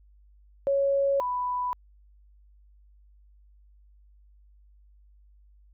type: tone pair in turn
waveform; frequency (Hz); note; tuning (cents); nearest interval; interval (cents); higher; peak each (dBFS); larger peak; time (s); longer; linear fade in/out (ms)
sine; 554.4 / 991.3; C#5 / B5; 0 / +6; minor seventh; 1006; second; -21 / -26; first; 0.67-1.2 / 1.2-1.73; neither; 0
effects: added 50 Hz sine -54 dBFS peak until 5.73 s